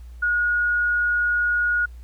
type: tone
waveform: sine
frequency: 1445 Hz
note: F#6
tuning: 41 cents flat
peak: -18 dBFS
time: 0.22-1.86 s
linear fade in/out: 10 ms
effects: added 60 Hz sine -37 dBFS peak until 2.03 s + pink hiss -60 dBFS RMS until 2.03 s